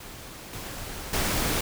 pink noise with level steps, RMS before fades -42 / -37 / -26 dBFS, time 0-1.61 s, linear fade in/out 5 ms, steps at 0.53 / 1.13 s, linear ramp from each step 2 ms, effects none

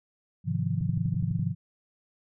sine chord, F minor seventh, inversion first, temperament just, 104.77 / 130.96 / 157.15 / 174.61 Hz, Ab2 / C3 / Eb3 / F3, +16 / +2 / +18 / 0 cents, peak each -31 dBFS, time 0.44-1.55 s, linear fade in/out 50 ms
click train, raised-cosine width 5 ms, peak -26 dBFS, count 8, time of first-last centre 0.81-1.393 s, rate 12 Hz
effects none

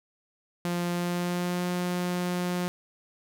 sawtooth tone with pitch glide, 174.61 to 178.28 Hz, F3 to F3, 0 to +36 cents, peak -23 dBFS, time 0.65-2.68 s, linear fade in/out 0 ms, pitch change +36 cents, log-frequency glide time 0.91-1.66 s, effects none

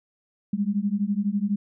sine beating tone pair, 197.4 / 209.4 Hz, G3 / G#3, +12 / +15 cents, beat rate 12 Hz, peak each -25 dBFS, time 0.53-1.56 s, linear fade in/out 5 ms, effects none

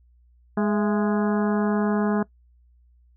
harmonic tone with a mistuned harmonic, 207.7 Hz, G#3, in tune, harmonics 1 / 2 / 3 / 4 / 5 / 6 / 7 / 8, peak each -21 / -27 / -31 / -33 / -35 / -37 / -38 / -39 dBFS, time 0.57-2.23 s, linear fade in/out 5 ms, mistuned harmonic 3, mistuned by +92 cents, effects noise-tail reverb RT60 0.1 s tail -21 dB re dry + added 60 Hz sine -54 dBFS peak until 3.16 s

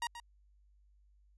sawtooth tone with echo, 944 Hz, A#5, 22 cents sharp, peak -30 dBFS, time 0.02-0.07 s, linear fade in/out 2 ms, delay 130 ms, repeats 1, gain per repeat -11 dB, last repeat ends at 0.2 s, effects added 50 Hz sine -63 dBFS peak until 1.37 s + resampled to 24000 Hz

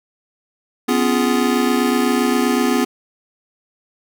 square chord, C# dominant seventh, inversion third, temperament just, 249.5 / 277.2 / 346.5 / 415.8 Hz, B3 / C#4 / E#4 / G#4, +18 / 0 / -14 / +2 cents, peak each -18 / -23 / -23 / -23 dBFS, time 0.88-2.85 s, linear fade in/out 10 ms, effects none

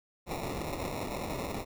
blue noise with sample-and-hold, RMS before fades -36 dBFS, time 0.26-1.65 s, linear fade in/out 50 ms, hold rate 1575 Hz, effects none

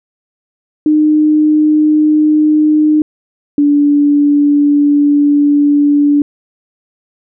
sine tone pair in turn, 305 / 289.9 Hz, D#4 / D4, -34 / -22 cents, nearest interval minor second, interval 88 cents, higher first, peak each -6 / -6 dBFS, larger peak neither, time 0.86-3.02 / 3.58-6.22 s, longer second, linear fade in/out 2 ms, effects none

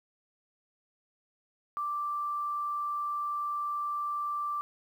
sine tone with quantisation, 1174.7 Hz, D6, in tune, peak -30 dBFS, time 1.77-4.61 s, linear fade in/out 0 ms, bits 10, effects none

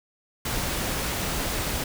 pink noise, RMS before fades -28 dBFS, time 0.45-1.84 s, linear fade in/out 5 ms, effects none

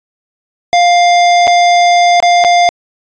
square tone with dropouts, 701 Hz, F5, 6 cents sharp, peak -6 dBFS, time 0.73-2.69 s, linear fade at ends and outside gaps 0 ms, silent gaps 1.471-1.477 / 2.202-2.226 / 2.44-2.447 s, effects resampled to 16000 Hz

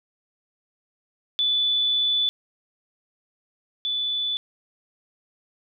sine tone pair in turn, 3478 / 3478 Hz, A7 / A7, -21 / -21 cents, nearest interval unison, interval 0 cents, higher neither, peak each -19 / -23 dBFS, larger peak first, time 1.39-2.29 / 3.85-4.37 s, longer first, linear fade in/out 0 ms, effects none

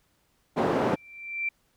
white band-pass noise, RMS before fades -25 dBFS, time 0.56-0.96 s, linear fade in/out 20 ms, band 170 to 630 Hz, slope 12 dB/octave
sine tone with exponential growth, 2349 Hz, D7, in tune, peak -24 dBFS, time 0.75-1.49 s, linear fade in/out 5 ms, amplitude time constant 160 ms
effects pink hiss -69 dBFS RMS until 1.76 s

